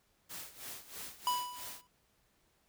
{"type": "noise with tremolo", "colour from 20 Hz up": "white", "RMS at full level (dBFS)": -44, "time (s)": [0.29, 1.82], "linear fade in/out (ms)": 20, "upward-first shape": "sine", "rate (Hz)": 3.1, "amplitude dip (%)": 80}
{"type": "tone with exponential decay", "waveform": "square", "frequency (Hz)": 987.8, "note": "B5", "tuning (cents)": 0, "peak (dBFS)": -28, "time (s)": [1.27, 1.87], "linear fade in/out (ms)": 1, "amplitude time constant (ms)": 130}
{"effects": ["pink hiss -73 dBFS RMS until 2.68 s"]}